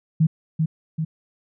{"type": "tone with echo", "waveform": "sine", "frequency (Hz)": 158.9, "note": "D#3", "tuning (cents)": 37, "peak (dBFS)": -13, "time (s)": [0.2, 0.27], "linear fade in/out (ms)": 10, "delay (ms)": 390, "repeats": 2, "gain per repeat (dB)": -4, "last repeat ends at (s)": 1.05, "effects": []}